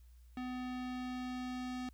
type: tone with low-pass filter sweep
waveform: square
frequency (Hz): 251.7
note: B3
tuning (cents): +33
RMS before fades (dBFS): -41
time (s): 0.37-1.89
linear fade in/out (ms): 2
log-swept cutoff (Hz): 3100 to 5900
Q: 0.91
effects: added 60 Hz sine -56 dBFS peak until 1.93 s + white hiss -75 dBFS RMS until 1.93 s